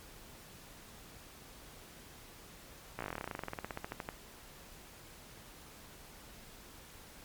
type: slowing click train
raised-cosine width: 0.5 ms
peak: -23 dBFS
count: 27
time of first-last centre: 2.99-4.089 s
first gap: 16 ms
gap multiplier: 1.07
effects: pink hiss -54 dBFS RMS until 7.24 s + MP3 96 kbps